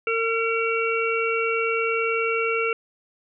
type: harmonic tone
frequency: 454.9 Hz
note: A#4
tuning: 42 cents flat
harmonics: 1 / 3 / 5 / 6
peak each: -24 / -27 / -28 / -28 dBFS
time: 0.07-2.73 s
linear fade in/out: 2 ms
effects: none